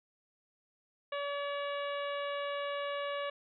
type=harmonic tone with a mistuned harmonic; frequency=570 Hz; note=C#5; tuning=48 cents sharp; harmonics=1 / 2 / 3 / 4 / 5 / 6 / 7; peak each=-36 / -40 / -44 / -47 / -46 / -52 / -54 dBFS; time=1.12-3.3 s; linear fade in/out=5 ms; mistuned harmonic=7; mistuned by=-68 cents; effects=none